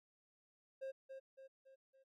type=tone with echo; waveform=triangle; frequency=534 Hz; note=C5; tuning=35 cents sharp; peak=-40 dBFS; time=0.81-0.92 s; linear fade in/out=20 ms; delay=280 ms; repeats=4; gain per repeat=-6 dB; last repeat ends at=2.04 s; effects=MP3 96 kbps